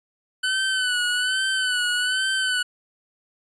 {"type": "tone with vibrato", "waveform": "25% pulse", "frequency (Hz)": 1502, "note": "F#6", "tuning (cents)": 26, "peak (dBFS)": -17, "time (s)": [0.43, 2.63], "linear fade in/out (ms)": 10, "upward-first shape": "sine", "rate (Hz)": 1.2, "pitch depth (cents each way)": 54, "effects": ["resampled to 22050 Hz"]}